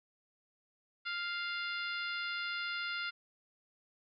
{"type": "harmonic tone", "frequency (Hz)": 698.5, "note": "F5", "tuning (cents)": 0, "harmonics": [2, 3, 4, 5, 6, 7], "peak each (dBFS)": [-38, -42, -44, -46, -48, -49], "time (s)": [1.05, 3.11], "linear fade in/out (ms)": 20, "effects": []}